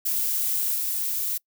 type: noise with level steps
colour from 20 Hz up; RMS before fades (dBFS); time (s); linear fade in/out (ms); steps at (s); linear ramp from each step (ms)
violet; -25 / -27; 0.05-1.38; 10; 0.75; 5
effects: noise-tail reverb RT60 0.1 s tail -25 dB re dry